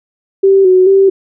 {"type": "tone with vibrato", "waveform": "sine", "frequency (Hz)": 379.5, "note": "F#4", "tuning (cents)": 44, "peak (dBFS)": -4, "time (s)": [0.43, 1.1], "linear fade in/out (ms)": 10, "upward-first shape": "square", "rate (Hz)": 2.3, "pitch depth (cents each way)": 43, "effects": []}